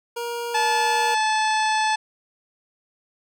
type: tone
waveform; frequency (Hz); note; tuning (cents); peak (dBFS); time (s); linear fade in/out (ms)
25% pulse; 472.8; A#4; +24; -23; 0.16-1.15; 10
type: harmonic tone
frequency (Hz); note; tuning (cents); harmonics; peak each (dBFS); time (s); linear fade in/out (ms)
867; A5; -26; 1 / 2 / 3 / 4 / 5 / 6 / 7 / 9 / 10; -20 / -26 / -30 / -32 / -34 / -36 / -37 / -39 / -40; 0.54-1.96; 10
effects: none